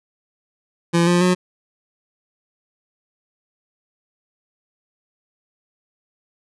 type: tone with pitch steps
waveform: 25% pulse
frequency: 170.2 / 175.59 / 181.16 Hz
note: F3 / F3 / F#3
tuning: -44 / +10 / -36 cents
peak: -10 dBFS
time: 0.93-1.35 s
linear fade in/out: 20 ms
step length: 140 ms
effects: resampled to 24000 Hz